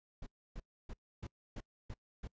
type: noise bursts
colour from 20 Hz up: brown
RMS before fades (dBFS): -44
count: 7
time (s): 0.22-2.275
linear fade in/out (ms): 5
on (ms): 45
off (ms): 290
effects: noise-tail reverb RT60 0.1 s tail -25 dB re dry + resampled to 16000 Hz